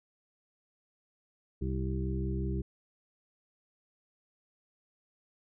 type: harmonic tone with a mistuned harmonic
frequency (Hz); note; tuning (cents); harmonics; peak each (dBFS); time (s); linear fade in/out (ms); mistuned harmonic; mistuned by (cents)
65.41; C2; 0; 1 / 2 / 3 / 5 / 6; -33 / -36 / -38 / -40 / -41; 1.61-2.62; 10; 1; +16
effects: none